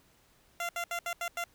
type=tone bursts at uneven times; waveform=15% pulse; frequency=690 Hz; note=F5; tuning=21 cents flat; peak=-26 dBFS; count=6; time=0.6-0.69 / 0.76-0.84 / 0.91-0.99 / 1.06-1.13 / 1.21-1.28 / 1.37-1.44 s; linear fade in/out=2 ms; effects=pink hiss -65 dBFS RMS until 1.54 s